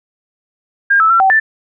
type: tone with pitch steps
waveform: sine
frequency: 1611 / 1310 / 1354 / 768 / 1767 Hz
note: G6 / E6 / E6 / G5 / A6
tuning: +47 / -11 / +46 / -36 / +7 cents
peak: -7 dBFS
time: 0.9-1.4 s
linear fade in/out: 10 ms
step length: 100 ms
effects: none